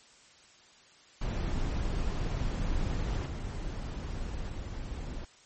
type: noise with level steps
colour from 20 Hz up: brown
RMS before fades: -31 / -36 / -38 dBFS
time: 1.21-5.25 s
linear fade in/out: 5 ms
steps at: 3.26 / 4.49 s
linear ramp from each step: 2 ms
effects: white hiss -58 dBFS RMS until 5.45 s + MP3 32 kbps